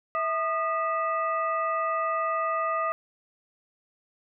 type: harmonic tone with a mistuned harmonic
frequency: 653 Hz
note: E5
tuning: 17 cents flat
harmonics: 1 / 2 / 3 / 4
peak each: -30 / -26 / -37 / -42 dBFS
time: 0.15-2.92 s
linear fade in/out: 0 ms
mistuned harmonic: 2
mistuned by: -110 cents
effects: none